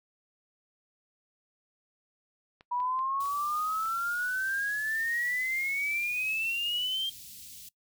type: clicks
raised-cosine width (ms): 0.3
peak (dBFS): -35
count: 5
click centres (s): 2.609 / 2.802 / 2.991 / 3.257 / 3.857
type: exponential sweep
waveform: sine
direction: up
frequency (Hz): 966 to 3200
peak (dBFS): -28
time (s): 2.71-7.1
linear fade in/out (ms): 10
type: band-stop noise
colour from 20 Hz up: white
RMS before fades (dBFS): -47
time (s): 3.2-7.69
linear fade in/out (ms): 5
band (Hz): 230 to 3000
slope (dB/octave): 24
effects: noise-tail reverb RT60 0.1 s tail -21 dB re dry